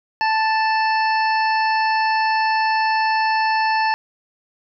harmonic tone, 880 Hz, A5, in tune, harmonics 1 / 2 / 3 / 5 / 6, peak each -17 / -23 / -27 / -31 / -33 dBFS, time 0.21-3.94 s, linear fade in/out 0 ms, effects none

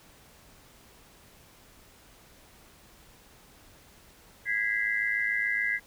sine tone cluster, 1647 / 1961 / 2068 Hz, G#6 / B6 / C7, -15 / -13 / -21 cents, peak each -30 dBFS, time 4.45-5.8 s, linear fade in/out 50 ms, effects pink hiss -56 dBFS RMS until 5.86 s

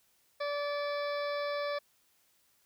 harmonic tone, 579 Hz, D5, 25 cents flat, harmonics 1 / 2 / 3 / 4 / 6 / 7 / 8 / 9, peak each -33 / -39 / -43 / -45 / -49 / -50 / -51 / -52 dBFS, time 0.4-1.79 s, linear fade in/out 10 ms, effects white hiss -70 dBFS RMS until 2.65 s

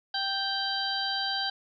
harmonic tone, 784 Hz, G5, in tune, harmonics 1 / 2 / 4 / 5 / 6, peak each -34 / -34 / -34 / -34 / -34 dBFS, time 0.14-1.5 s, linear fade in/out 5 ms, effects none

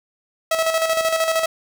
sawtooth tone with tremolo, 649 Hz, E5, 27 cents flat, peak -12 dBFS, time 0.51-1.46 s, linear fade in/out 5 ms, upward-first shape square, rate 13 Hz, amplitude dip 50%, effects none

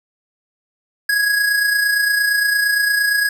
square tone with amplitude modulation, 1661.2 Hz, G#6, in tune, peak -13 dBFS, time 1.09-3.29 s, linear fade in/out 5 ms, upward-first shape sine, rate 28.7 Hz, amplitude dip 45%, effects none

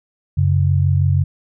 sine tone pair together, 92.5 / 138.59 Hz, F#2 / C#3, 0 / 0 cents, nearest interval perfect fifth, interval 700 cents, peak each -14 / -16 dBFS, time 0.37-1.24 s, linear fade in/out 10 ms, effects none

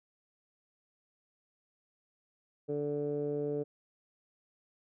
15% pulse tone with low-pass filter, 146.1 Hz, D3, 9 cents flat, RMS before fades -34 dBFS, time 2.68-3.64 s, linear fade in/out 20 ms, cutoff 470 Hz, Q 4.1, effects none

